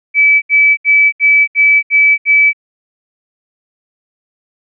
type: tone bursts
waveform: sine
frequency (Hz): 2300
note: D7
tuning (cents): -37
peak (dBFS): -5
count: 7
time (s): 0.14-2.532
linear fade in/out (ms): 50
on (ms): 280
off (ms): 72
effects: none